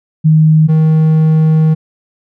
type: tone pair in turn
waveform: sine / triangle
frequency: 156.6 / 157.6 Hz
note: D#3 / D#3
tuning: +11 / +23 cents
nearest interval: unison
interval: 12 cents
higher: second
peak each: -4 dBFS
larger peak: neither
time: 0.24-0.68 / 0.68-1.75 s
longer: second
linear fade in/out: 20 ms
effects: none